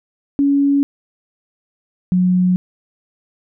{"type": "tone pair in turn", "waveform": "sine", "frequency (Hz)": [281.1, 181.91], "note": ["C#4", "F#3"], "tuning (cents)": [24, -29], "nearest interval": "minor sixth", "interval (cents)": 753, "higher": "first", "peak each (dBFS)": -11, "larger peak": "neither", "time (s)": [[0.39, 0.83], [2.12, 2.56]], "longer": "neither", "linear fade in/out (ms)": 0, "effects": []}